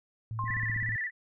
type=tone; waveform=sine; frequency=111.6 Hz; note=A2; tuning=25 cents sharp; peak=-33 dBFS; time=0.31-0.96 s; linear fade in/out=0 ms
type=tone with exponential decay; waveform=sine; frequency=1058 Hz; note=C6; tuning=19 cents sharp; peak=-29 dBFS; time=0.39-0.95 s; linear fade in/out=1 ms; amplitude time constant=120 ms
type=click train; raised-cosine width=5 ms; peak=-28 dBFS; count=8; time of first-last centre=0.44-0.892 s; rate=15.5 Hz
type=tone with vibrato; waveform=sine; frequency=1865 Hz; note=A#6; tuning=in tune; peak=-30 dBFS; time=0.45-1.11 s; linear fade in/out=50 ms; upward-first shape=square; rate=17 Hz; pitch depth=83 cents each way
effects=none